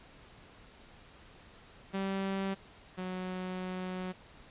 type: tone pair in turn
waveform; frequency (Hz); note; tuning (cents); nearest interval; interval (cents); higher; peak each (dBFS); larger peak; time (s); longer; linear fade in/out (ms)
sawtooth; 193.9 / 184.21; G3 / F#3; -19 / -7; minor second; 88; first; -28 / -32; first; 1.93-2.55 / 2.97-4.13; second; 20
effects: pink hiss -56 dBFS RMS until 4.5 s + resampled to 8000 Hz